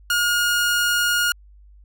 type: tone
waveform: sawtooth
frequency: 1430 Hz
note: F6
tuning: 41 cents sharp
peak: -14 dBFS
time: 0.1-1.32 s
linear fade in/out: 2 ms
effects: added 50 Hz sine -45 dBFS peak until 1.84 s